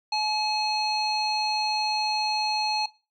square tone with low-pass filter, 853 Hz, G#5, 46 cents sharp, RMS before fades -26 dBFS, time 0.12-2.86 s, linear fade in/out 5 ms, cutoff 4500 Hz, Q 5.1, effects noise-tail reverb RT60 0.3 s tail -20 dB re dry

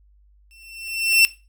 sawtooth tone with exponential growth, 2696 Hz, E7, 38 cents sharp, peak -7 dBFS, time 0.51-1.25 s, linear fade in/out 0 ms, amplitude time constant 160 ms, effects noise-tail reverb RT60 0.3 s tail -17 dB re dry + added 50 Hz sine -52 dBFS peak until 1.48 s

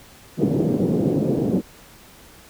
pink band-pass noise, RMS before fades -20 dBFS, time 0.37-1.62 s, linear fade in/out 50 ms, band 150 to 450 Hz, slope 24 dB/octave, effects pink hiss -47 dBFS RMS until 2.49 s

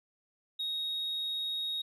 sine tone, 3759 Hz, A#7, 14 cents sharp, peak -30 dBFS, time 0.59-1.82 s, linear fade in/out 10 ms, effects tanh soft clip ceiling -30 dBFS + 12-bit

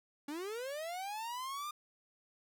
45% pulse linear sweep, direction up, 277.2 to 1219 Hz, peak -39 dBFS, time 0.28-1.71 s, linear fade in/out 5 ms, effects none

